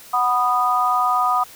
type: chord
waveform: sine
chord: B major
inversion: second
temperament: equal with one note detuned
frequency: 740 / 987.8 / 1235.9 Hz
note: F#5 / B5 / D#6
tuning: 0 / 0 / -12 cents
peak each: -21 / -22 / -18 dBFS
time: 0.13-1.44 s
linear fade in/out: 10 ms
effects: white hiss -43 dBFS RMS until 1.55 s